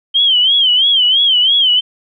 sine tone with vibrato, 3136 Hz, G7, in tune, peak -8 dBFS, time 0.14-1.81 s, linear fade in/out 20 ms, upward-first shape sine, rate 3 Hz, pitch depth 120 cents each way, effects none

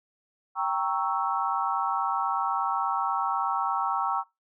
sine chord, G diminished seventh, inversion none, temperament equal, 784 / 932.3 / 1108.7 / 1318.5 Hz, G5 / Bb5 / Db6 / Fb6, 0 / 0 / 0 / 0 cents, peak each -30 dBFS, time 0.55-4.24 s, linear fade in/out 50 ms, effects noise-tail reverb RT60 0.2 s tail -21 dB re dry

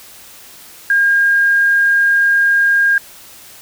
sine tone, 1616 Hz, G#6, 48 cents flat, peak -9 dBFS, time 0.9-2.98 s, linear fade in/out 2 ms, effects white hiss -39 dBFS RMS until 3.61 s

